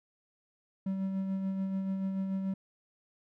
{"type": "tone with tremolo", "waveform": "triangle", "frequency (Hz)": 192.1, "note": "G3", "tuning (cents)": -35, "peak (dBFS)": -27, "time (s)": [0.86, 2.54], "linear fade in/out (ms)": 5, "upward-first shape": "sine", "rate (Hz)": 6.9, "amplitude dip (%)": 35, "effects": []}